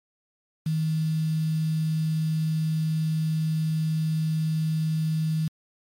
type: tone with quantisation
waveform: sine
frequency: 158 Hz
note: D#3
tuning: 27 cents sharp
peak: -22 dBFS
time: 0.66-5.48 s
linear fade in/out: 5 ms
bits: 7
effects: MP3 64 kbps